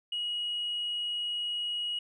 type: tone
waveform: sine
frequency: 2900 Hz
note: F#7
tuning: 35 cents flat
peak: -29 dBFS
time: 0.12-1.99 s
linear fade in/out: 5 ms
effects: tanh soft clip ceiling -27 dBFS